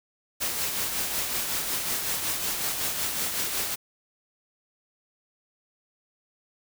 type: noise with tremolo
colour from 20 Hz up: white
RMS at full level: -27 dBFS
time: 0.4-3.76 s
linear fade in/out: 20 ms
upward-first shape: triangle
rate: 5.4 Hz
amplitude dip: 45%
effects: none